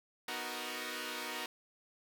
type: chord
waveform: 5% pulse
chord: B major seventh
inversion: none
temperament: equal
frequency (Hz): 246.9 / 311.1 / 370 / 466.2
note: B3 / D#4 / F#4 / A#4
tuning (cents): 0 / 0 / 0 / 0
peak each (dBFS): -33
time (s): 0.28-1.46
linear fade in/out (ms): 2
effects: none